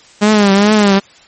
sawtooth tone with vibrato, 204.9 Hz, G#3, 23 cents flat, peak -3 dBFS, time 0.21-1 s, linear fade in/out 20 ms, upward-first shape triangle, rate 2.4 Hz, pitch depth 99 cents each way, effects white hiss -43 dBFS RMS until 1.27 s + MP3 32 kbps

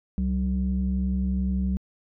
sine tone pair together, 67.03 / 189.6 Hz, C2 / F#3, +42 / +43 cents, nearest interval octave + tritone, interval 1801 cents, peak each -24 dBFS, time 0.18-1.77 s, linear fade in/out 0 ms, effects tanh soft clip ceiling -17 dBFS

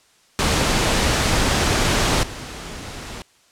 pink noise with level steps, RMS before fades -18 / -33 dBFS, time 0.39-3.22 s, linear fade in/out 0 ms, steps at 2.23 s, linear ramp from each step 2 ms, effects white hiss -56 dBFS RMS until 3.51 s + low-pass 8000 Hz 12 dB/octave

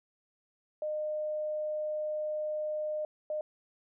sine tone bursts at uneven times, 610 Hz, D#5, 34 cents flat, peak -31 dBFS, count 2, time 0.82-3.05 / 3.3-3.41 s, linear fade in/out 2 ms, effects none

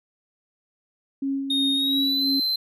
sine tone with tremolo, 273.6 Hz, C#4, 23 cents flat, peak -22 dBFS, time 1.22-2.4 s, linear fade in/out 5 ms, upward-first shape sine, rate 2.9 Hz, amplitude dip 45%
triangle tone with pitch glide, 3705 to 4087 Hz, A#7 to C8, -11 to -41 cents, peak -20 dBFS, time 1.5-2.56 s, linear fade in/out 5 ms, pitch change +170 cents, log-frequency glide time 1.74-2.27 s
effects none

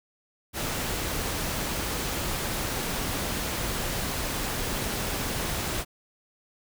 pink noise, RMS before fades -30 dBFS, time 0.53-5.85 s, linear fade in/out 50 ms, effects none

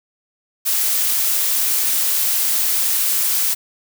blue noise, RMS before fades -18 dBFS, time 0.65-3.55 s, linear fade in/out 20 ms, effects none

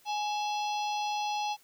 harmonic tone with a mistuned harmonic, 836 Hz, G#5, 11 cents sharp, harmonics 1 / 3 / 4 / 5 / 6 / 7, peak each -30 / -40 / -42 / -44 / -46 / -47 dBFS, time 0.05-1.57 s, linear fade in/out 50 ms, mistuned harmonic 3, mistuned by +100 cents, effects white hiss -62 dBFS RMS until 1.63 s

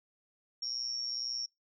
sine tone with amplitude modulation, 5520 Hz, F8, 21 cents flat, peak -30 dBFS, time 0.62-1.46 s, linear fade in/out 5 ms, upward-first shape sine, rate 122 Hz, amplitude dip 85%, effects noise-tail reverb RT60 0.2 s tail -26 dB re dry

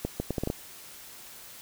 accelerating click train, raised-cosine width 2 ms, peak -15 dBFS, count 7, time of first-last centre 0.05-0.501 s, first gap 150 ms, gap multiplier 0.71, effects white hiss -47 dBFS RMS until 1.61 s

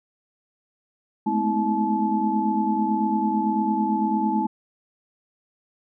sine tone cluster, 212.5 / 221.5 / 254.1 / 321.1 / 864 Hz, G#3 / A3 / B3 / E4 / A5, +40 / +12 / +49 / -45 / -32 cents, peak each -25 / -28 / -30 / -27 / -24 dBFS, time 1.26-4.47 s, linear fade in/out 10 ms, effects none

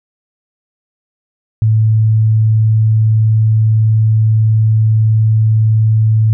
sine tone, 109.8 Hz, A2, 3 cents flat, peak -7 dBFS, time 1.62-6.33 s, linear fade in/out 0 ms, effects none

